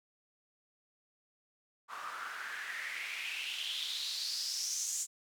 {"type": "noise with band-pass filter sweep", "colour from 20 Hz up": "white", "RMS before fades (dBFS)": -39, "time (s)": [1.88, 5.07], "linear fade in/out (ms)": 50, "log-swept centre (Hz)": [1100, 7300], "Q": 5.3, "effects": []}